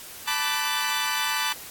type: chord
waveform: 15% pulse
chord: B minor seventh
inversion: third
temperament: equal with one note detuned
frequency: 880 / 987.8 / 1174.7 / 1507.6 Hz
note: A5 / B5 / D6 / F#6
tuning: 0 / 0 / 0 / +32 cents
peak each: -23 dBFS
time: 0.27-1.53 s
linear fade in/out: 10 ms
effects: white hiss -41 dBFS RMS until 1.7 s + AAC 64 kbps